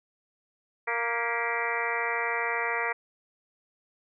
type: harmonic tone with a mistuned harmonic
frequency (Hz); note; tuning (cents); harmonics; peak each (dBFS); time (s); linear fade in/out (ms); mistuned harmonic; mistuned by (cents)
233.1; A#3; 0; 2 / 3 / 4 / 5 / 6 / 7 / 8 / 9 / 10; -35 / -37 / -34 / -36 / -37 / -37 / -32 / -37 / -35; 0.87-2.93; 10; 8; +59
effects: none